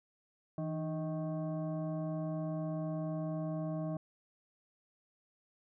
sine tone with frequency modulation, 161.9 Hz, E3, 31 cents flat, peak -34 dBFS, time 0.58-3.97 s, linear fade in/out 2 ms, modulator 468 Hz, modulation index 1, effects none

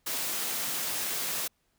white high-pass noise, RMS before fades -32 dBFS, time 0.06-1.48 s, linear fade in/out 10 ms, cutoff 150 Hz, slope 12 dB/octave, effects pink hiss -73 dBFS RMS until 1.78 s

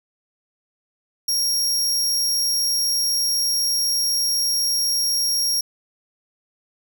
sawtooth tone, 5588 Hz, F8, in tune, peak -16 dBFS, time 1.28-5.61 s, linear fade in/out 5 ms, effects none

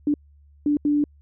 sine tone bursts at uneven times, 293.2 Hz, D4, 3 cents flat, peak -17 dBFS, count 3, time 0.07-0.14 / 0.66-0.77 / 0.85-1.04 s, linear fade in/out 2 ms, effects added 72 Hz sine -50 dBFS peak until 1.21 s

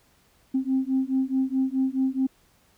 sine beating tone pair, 261.6 / 266.3 Hz, C4 / C4, 0 / +31 cents, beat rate 4.7 Hz, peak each -24 dBFS, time 0.54-2.27 s, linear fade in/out 10 ms, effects tanh soft clip ceiling -15 dBFS + pink hiss -62 dBFS RMS until 2.77 s

